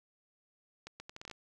accelerating click train, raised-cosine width 0.2 ms, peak -28 dBFS, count 9, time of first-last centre 0.87-1.313 s, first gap 130 ms, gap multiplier 0.73, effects none

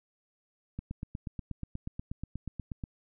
click train, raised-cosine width 5 ms, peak -24 dBFS, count 18, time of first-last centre 0.79-2.838 s, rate 8.3 Hz, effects none

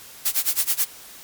blue noise with tremolo, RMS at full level -19 dBFS, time 0.25-0.85 s, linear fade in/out 10 ms, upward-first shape sine, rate 9.3 Hz, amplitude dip 95%, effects white hiss -43 dBFS RMS until 1.23 s + MP3 96 kbps

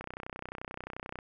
click train, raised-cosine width 0.5 ms, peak -24 dBFS, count 38, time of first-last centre 0.01-1.188 s, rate 31.4 Hz, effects none

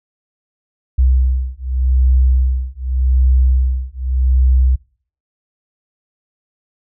sine beating tone pair, 63.6 / 64.45 Hz, C2 / C2, -48 / -26 cents, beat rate 0.85 Hz, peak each -14 / -14 dBFS, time 0.98-4.76 s, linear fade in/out 10 ms, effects noise-tail reverb RT60 0.5 s tail -25 dB re dry

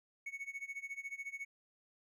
triangle tone with tremolo, 2217 Hz, C#7, in tune, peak -37 dBFS, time 0.26-1.45 s, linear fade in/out 5 ms, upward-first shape sine, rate 14 Hz, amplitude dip 90%, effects none

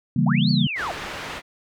sine chord, C# diminished seventh, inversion none, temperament equal, 138.59 / 164.81 / 196 / 233.1 Hz, C#3 / E3 / G3 / Bb3, 0 / 0 / 0 / 0 cents, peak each -22 dBFS, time 0.16-0.67 s, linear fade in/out 5 ms
sine linear two-way sweep, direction up then down, 554.4 to 4573 to 554.4 Hz, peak -25 dBFS, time 0.26-0.92 s, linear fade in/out 10 ms, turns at 0.5 s
white low-pass noise, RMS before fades -33 dBFS, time 0.75-1.42 s, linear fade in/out 50 ms, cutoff 2400 Hz, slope 12 dB/octave
effects none

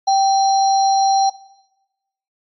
sine tone with sample-and-hold, 779 Hz, G5, 11 cents flat, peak -11 dBFS, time 0.07-1.3 s, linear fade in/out 10 ms, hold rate 4900 Hz, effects noise-tail reverb RT60 1.0 s tail -19 dB re dry + MP3 32 kbps

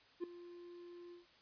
triangle tone with ADSR envelope, 349.2 Hz, F4, in tune, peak -33 dBFS, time 0.2-1.26 s, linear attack 37 ms, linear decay 4 ms, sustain -16 dB, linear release 140 ms, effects white hiss -66 dBFS RMS until 1.41 s + resampled to 11025 Hz

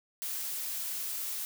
blue noise, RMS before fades -36 dBFS, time 0.22-1.45 s, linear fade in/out 0 ms, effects none

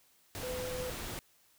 sine tone in noise, 504 Hz, B4, 35 cents sharp, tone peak -37 dBFS, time 0.43-0.9 s, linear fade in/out 0 ms, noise pink, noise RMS -41 dBFS, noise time 0.35-1.19 s, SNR +1 dB, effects white hiss -67 dBFS RMS until 1.58 s

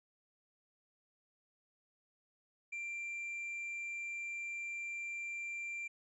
sine tone with tanh clipping, 2365 Hz, D7, 12 cents sharp, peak -40 dBFS, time 2.72-5.88 s, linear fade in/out 10 ms, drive 3 dB, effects resampled to 22050 Hz

